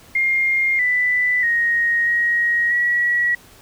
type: tone with pitch steps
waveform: sine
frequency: 2121 / 1987 / 1873 / 1888 / 1926 Hz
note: C7 / B6 / A#6 / A#6 / B6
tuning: +23 / +10 / +8 / +22 / -44 cents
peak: -15 dBFS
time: 0.15-3.35 s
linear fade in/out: 5 ms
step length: 640 ms
effects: pink hiss -47 dBFS RMS until 3.61 s